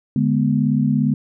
sine chord, G# diminished, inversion second, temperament equal with one note detuned, 146.83 / 209.5 / 246.9 Hz, D3 / G#3 / B3, 0 / +15 / 0 cents, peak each -19 dBFS, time 0.16-1.14 s, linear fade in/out 2 ms, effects none

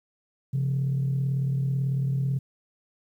sine tone pair together, 134.17 / 172.3 Hz, C3 / F3, +44 / -23 cents, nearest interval major third, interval 433 cents, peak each -22 / -32 dBFS, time 0.53-2.39 s, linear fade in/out 10 ms, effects tanh soft clip ceiling -19 dBFS + 10-bit

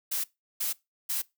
blue noise bursts, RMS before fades -30 dBFS, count 3, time 0.11-1.22 s, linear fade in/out 10 ms, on 130 ms, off 360 ms, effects noise-tail reverb RT60 0.2 s tail -21 dB re dry

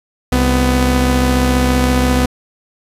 sawtooth tone pair together, 66.1 / 249.6 Hz, C2 / B3, +18 / +19 cents, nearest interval octave + major seventh, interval 2301 cents, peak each -10 dBFS, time 0.32-2.26 s, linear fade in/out 5 ms, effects resampled to 32000 Hz

